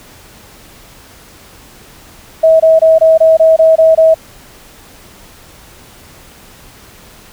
sine tone bursts, 644 Hz, E5, 41 cents flat, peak -3 dBFS, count 9, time 2.43-4.144 s, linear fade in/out 10 ms, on 170 ms, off 23 ms, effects pink hiss -39 dBFS RMS until 7.32 s

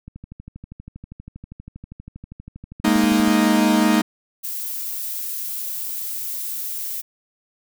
click train, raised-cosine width 5 ms, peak -24 dBFS, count 41, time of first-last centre 0.08-3.28 s, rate 12.5 Hz
45% pulse chord, Ab suspended second, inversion none, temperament equal, 207.7 / 233.1 / 311.1 Hz, Ab3 / Bb3 / Eb4, 0 / 0 / 0 cents, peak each -19 dBFS, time 2.84-4.02 s, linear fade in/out 10 ms
violet noise, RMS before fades -28 dBFS, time 4.43-7.02 s, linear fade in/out 20 ms
effects none

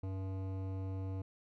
sine tone with hard clipping, 95.3 Hz, G2, 48 cents flat, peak -39 dBFS, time 0.03-1.22 s, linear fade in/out 5 ms, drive 15 dB, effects none

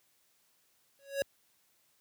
square tone with exponential growth, 554.4 Hz, C#5, in tune, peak -26 dBFS, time 0.99-1.22 s, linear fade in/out 0 ms, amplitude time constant 48 ms, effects white hiss -71 dBFS RMS until 2 s + high-pass 60 Hz 12 dB/octave

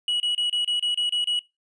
triangle tone bursts, 2922 Hz, F#7, 22 cents flat, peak -20 dBFS, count 9, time 0.08-1.392 s, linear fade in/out 2 ms, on 120 ms, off 29 ms, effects noise-tail reverb RT60 0.2 s tail -21 dB re dry + resampled to 22050 Hz

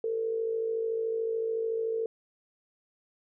sine tone with amplitude modulation, 451.2 Hz, A4, 44 cents sharp, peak -25 dBFS, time 0.04-2.06 s, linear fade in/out 2 ms, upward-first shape sine, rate 53.7 Hz, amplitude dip 55%, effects none

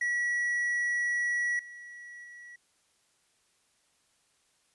triangle tone with level steps, 1932 Hz, B6, 39 cents flat, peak -25 / -42 / -44 dBFS, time 0.01-2.56 s, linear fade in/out 5 ms, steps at 1.59 / 2.24 s, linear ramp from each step 2 ms, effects white hiss -70 dBFS RMS until 4.74 s + resampled to 24000 Hz

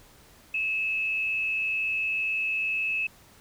sine tone with frequency modulation, 2598 Hz, E7, 26 cents flat, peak -25 dBFS, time 0.54-3.07 s, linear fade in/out 5 ms, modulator 177 Hz, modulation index 0.24, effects pink hiss -55 dBFS RMS until 3.4 s

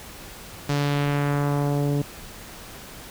sawtooth tone with low-pass filter sweep, 143.8 Hz, D3, 36 cents flat, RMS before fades -23 dBFS, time 0.69-2.02 s, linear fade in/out 5 ms, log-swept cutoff 6200 to 400 Hz, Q 1.2, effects pink hiss -41 dBFS RMS until 3.1 s

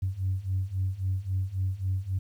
sine beating tone pair, 92.5 / 96.2 Hz, F#2 / G2, 0 / -32 cents, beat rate 3.7 Hz, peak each -30 / -28 dBFS, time 0.02-2.19 s, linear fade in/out 10 ms, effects tanh soft clip ceiling -20 dBFS + 10-bit

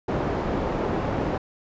white low-pass noise, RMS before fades -26 dBFS, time 0.08-1.38 s, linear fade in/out 5 ms, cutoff 610 Hz, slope 12 dB/octave, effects resampled to 16000 Hz

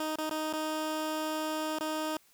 15% pulse tone with dropouts, 311.1 Hz, D#4, in tune, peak -25 dBFS, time 0-2.17 s, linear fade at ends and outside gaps 2 ms, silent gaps 0.158-0.184 / 0.296-0.31 / 0.528-0.534 / 1.787-1.807 s, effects white hiss -64 dBFS RMS until 2.33 s

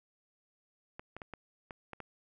clicks, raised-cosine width 0.5 ms, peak -28 dBFS, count 7, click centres 0.995 / 1.166 / 1.218 / 1.337 / 1.708 / 1.933 / 2.003 s, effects none

